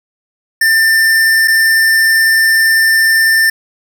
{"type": "tone with dropouts", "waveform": "square", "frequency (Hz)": 1791, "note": "A6", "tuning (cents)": 30, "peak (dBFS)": -8, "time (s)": [0.61, 3.5], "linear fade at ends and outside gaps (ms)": 5, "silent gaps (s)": [1.476, 1.48], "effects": []}